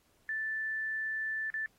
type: tone with dropouts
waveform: sine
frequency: 1760 Hz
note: A6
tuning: in tune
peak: -32 dBFS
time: 0.29-1.66 s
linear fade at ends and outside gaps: 1 ms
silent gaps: 1.502-1.54 s
effects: pink hiss -70 dBFS RMS until 1.78 s + AAC 48 kbps